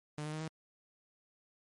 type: tone with pitch steps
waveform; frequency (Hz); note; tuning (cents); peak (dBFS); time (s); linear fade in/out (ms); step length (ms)
sawtooth; 149.8 / 152.77 / 155.8 / 158.89; D3 / D#3 / D#3 / D#3; +35 / -31 / +3 / +37; -34; 0.18-0.48; 2; 75
effects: MP3 48 kbps